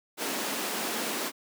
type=high-pass noise; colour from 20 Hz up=pink; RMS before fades=-32 dBFS; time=0.17-1.32 s; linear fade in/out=50 ms; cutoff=200 Hz; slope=48 dB/octave; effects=none